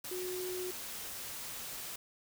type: tone in noise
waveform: sine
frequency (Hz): 365.6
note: F#4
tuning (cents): -21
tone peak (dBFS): -37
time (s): 0.11-0.71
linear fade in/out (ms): 5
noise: white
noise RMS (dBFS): -43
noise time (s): 0.04-1.96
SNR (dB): +3
effects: none